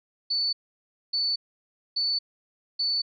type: tone bursts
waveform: sine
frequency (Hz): 4484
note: C#8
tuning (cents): +19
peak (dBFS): -23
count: 4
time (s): 0.3-3.02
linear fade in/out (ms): 10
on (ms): 230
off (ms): 600
effects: none